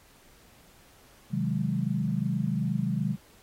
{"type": "chord", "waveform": "sine", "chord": "Ab dominant seventh", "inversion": "first", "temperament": "equal with one note detuned", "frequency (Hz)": [130.81, 156.92, 185, 207.7], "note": ["C3", "Eb3", "Gb3", "Ab3"], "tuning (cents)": [0, 15, 0, 0], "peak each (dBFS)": -31, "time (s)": [1.3, 3.17], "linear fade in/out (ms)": 50, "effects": ["pink hiss -58 dBFS RMS until 3.42 s", "AAC 48 kbps"]}